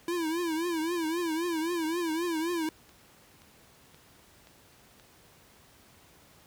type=tone with vibrato; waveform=square; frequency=332.1 Hz; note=E4; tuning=13 cents sharp; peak=-29 dBFS; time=0.08-2.69 s; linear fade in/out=2 ms; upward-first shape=triangle; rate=3.8 Hz; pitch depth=130 cents each way
type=click train; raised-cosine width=0.2 ms; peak=-37 dBFS; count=7; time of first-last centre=1.84-4.998 s; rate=1.9 Hz
effects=pink hiss -58 dBFS RMS until 6.46 s + high-pass 60 Hz 12 dB/octave